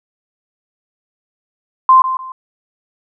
sine tone with echo, 1042 Hz, C6, 7 cents flat, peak -4 dBFS, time 1.89-2.02 s, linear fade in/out 2 ms, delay 150 ms, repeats 2, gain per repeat -11 dB, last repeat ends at 2.32 s, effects none

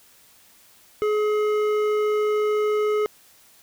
triangle tone with hard clipping, 423.2 Hz, G#4, 33 cents sharp, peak -21 dBFS, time 1.02-3.06 s, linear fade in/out 0 ms, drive 14 dB, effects white hiss -54 dBFS RMS until 3.62 s

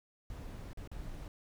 brown noise with dropouts, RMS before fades -44 dBFS, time 0.3-1.28 s, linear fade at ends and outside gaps 1 ms, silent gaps 0.732-0.773 / 0.875-0.915 s, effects none

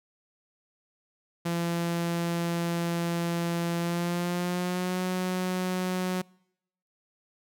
sawtooth tone with pitch glide, 170.3 to 183.58 Hz, F3 to F#3, -43 to -13 cents, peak -23 dBFS, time 1.45-6.22 s, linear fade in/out 10 ms, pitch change +130 cents, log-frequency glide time 3.78-5.02 s, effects noise-tail reverb RT60 0.8 s tail -26 dB re dry

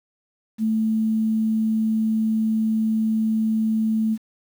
sine tone, 220 Hz, A3, in tune, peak -18 dBFS, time 0.58-4.18 s, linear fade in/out 50 ms, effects 8-bit

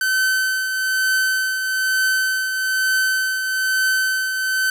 45% pulse tone with tremolo, 1531 Hz, G6, 41 cents flat, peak -15 dBFS, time 0.01-4.7 s, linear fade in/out 2 ms, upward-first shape triangle, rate 1.1 Hz, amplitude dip 50%, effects none

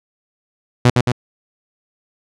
sawtooth tone with echo, 123 Hz, B2, 7 cents flat, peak -4 dBFS, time 0.85-0.9 s, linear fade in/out 5 ms, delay 110 ms, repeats 2, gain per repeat -3 dB, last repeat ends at 1.12 s, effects low-pass 7000 Hz 12 dB/octave

